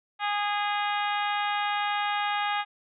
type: harmonic tone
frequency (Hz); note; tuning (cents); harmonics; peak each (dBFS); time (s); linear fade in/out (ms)
411.6; G#4; -16; 2 / 3 / 4 / 5 / 6 / 7 / 8 / 9; -28 / -32 / -34 / -36 / -38 / -39 / -40 / -41; 0.19-2.65; 50
effects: none